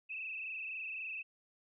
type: tone with frequency modulation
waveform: sine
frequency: 2600 Hz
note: E7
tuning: 24 cents flat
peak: -39 dBFS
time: 0.09-1.23 s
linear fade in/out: 20 ms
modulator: 23.8 Hz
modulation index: 4
effects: none